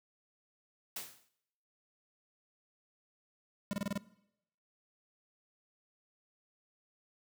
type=noise with exponential decay; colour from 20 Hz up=white; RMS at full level=-38 dBFS; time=0.96-1.29 s; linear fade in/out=5 ms; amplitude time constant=70 ms
type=tone bursts; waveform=square; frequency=202 Hz; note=G#3; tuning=48 cents flat; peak=-33 dBFS; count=6; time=3.71-3.976 s; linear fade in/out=0 ms; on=21 ms; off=28 ms
effects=noise-tail reverb RT60 0.8 s tail -20 dB re dry + high-pass 80 Hz 12 dB/octave